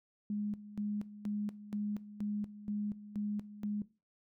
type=tone with tremolo; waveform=sine; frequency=207.7 Hz; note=G#3; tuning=in tune; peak=-33 dBFS; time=0.3-3.82 s; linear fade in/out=2 ms; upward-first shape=square; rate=2.1 Hz; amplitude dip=80%; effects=noise-tail reverb RT60 0.3 s tail -18 dB re dry